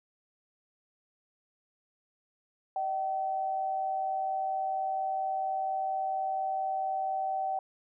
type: tone pair together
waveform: sine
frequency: 620.7 / 765 Hz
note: D#5 / G5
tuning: -4 / -42 cents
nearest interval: major third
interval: 362 cents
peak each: -39 / -29 dBFS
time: 2.76-7.59 s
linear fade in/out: 2 ms
effects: none